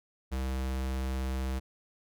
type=tone; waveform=square; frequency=65.41 Hz; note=C2; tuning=in tune; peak=-31 dBFS; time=0.31-1.6 s; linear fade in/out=20 ms; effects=none